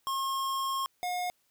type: tone pair in turn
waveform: square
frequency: 1077 / 718.8 Hz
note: C6 / F5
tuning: +50 / +50 cents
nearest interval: perfect fifth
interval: 700 cents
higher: first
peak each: -30 / -31 dBFS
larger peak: first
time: 0.07-0.86 / 1.03-1.3 s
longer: first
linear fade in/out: 0 ms
effects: white hiss -72 dBFS RMS until 1.5 s